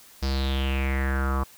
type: tone with low-pass filter sweep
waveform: square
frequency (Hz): 67.2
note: C2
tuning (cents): +47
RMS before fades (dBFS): -25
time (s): 0.22-1.44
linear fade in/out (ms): 10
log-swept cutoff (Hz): 5100 to 1100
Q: 6
effects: white hiss -51 dBFS RMS until 1.57 s